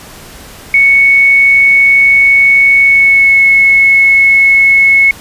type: tone with pitch glide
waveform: sine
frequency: 2217 to 2192 Hz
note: C#7 to C#7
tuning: 0 to -20 cents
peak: -3 dBFS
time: 0.74-5.11 s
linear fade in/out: 2 ms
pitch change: -20 cents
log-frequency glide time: 2.8-3.45 s
effects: pink hiss -32 dBFS RMS until 5.2 s + resampled to 32000 Hz